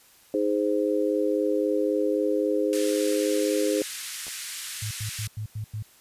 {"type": "chord", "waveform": "sine", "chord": "Ab major", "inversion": "second", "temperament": "just", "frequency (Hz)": [311.5, 415.3, 519.1], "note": ["Eb4", "Ab4", "C5"], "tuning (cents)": [2, 0, -14], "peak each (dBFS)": -26, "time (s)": [0.34, 3.82], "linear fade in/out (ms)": 2}
{"type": "band-pass noise", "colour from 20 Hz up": "white", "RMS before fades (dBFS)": -36, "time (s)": [2.73, 5.27], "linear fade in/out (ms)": 0, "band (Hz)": [1500, 11000], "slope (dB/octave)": 24}
{"type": "clicks", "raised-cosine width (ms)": 1, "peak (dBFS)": -32, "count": 2, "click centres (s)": [4.268, 4.281]}
{"type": "tone bursts", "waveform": "sine", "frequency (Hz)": 107.2, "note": "A2", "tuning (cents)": -45, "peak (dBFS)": -29, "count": 6, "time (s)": [4.82, 5.826], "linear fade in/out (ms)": 5, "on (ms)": 91, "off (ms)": 92}
{"effects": ["white hiss -56 dBFS RMS until 6 s", "resampled to 32000 Hz"]}